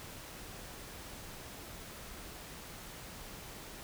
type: silence
effects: pink hiss -48 dBFS RMS until 3.83 s